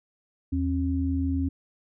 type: tone pair together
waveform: sine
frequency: 81.35 / 270 Hz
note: E2 / C#4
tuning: -22 / -45 cents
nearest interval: octave + major sixth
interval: 2077 cents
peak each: -26 dBFS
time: 0.52-1.49 s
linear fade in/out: 10 ms
effects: none